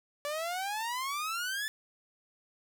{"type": "exponential sweep", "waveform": "sawtooth", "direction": "up", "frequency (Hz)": [574, 1760], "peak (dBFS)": -29, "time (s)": [0.25, 1.68], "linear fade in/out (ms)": 0, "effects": []}